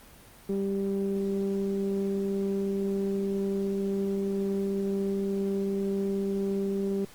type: ring-modulated tone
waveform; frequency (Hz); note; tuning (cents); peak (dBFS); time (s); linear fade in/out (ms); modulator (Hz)
triangle; 98; G2; 0; -21; 0.49-7.05; 5; 295
effects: pink hiss -52 dBFS RMS until 7.14 s + Opus 32 kbps